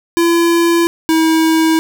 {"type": "tone pair in turn", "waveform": "square", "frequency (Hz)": [338.7, 321.6], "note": ["E4", "E4"], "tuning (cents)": [47, -43], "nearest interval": "minor second", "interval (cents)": 90, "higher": "first", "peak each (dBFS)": -10, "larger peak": "neither", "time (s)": [[0.17, 0.87], [1.09, 1.79]], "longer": "neither", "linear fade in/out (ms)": 0, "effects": []}